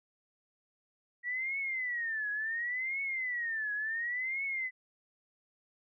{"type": "tone with vibrato", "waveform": "sine", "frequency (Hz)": 1922, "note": "B6", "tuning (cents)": -48, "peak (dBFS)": -32, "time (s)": [1.23, 4.71], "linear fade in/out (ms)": 50, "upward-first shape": "triangle", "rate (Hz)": 0.7, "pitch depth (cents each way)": 250, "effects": []}